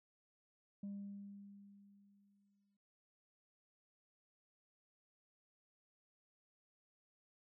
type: tone with exponential decay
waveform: sine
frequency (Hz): 200.5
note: G3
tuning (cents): +39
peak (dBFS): -40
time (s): 0.83-2.77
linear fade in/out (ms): 5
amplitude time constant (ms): 420
effects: tanh soft clip ceiling -41 dBFS